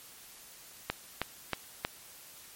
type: click train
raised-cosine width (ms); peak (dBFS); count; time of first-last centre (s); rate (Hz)
0.3; -13; 4; 0.9-1.849; 3.16
effects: white hiss -52 dBFS RMS until 2.55 s + MP3 64 kbps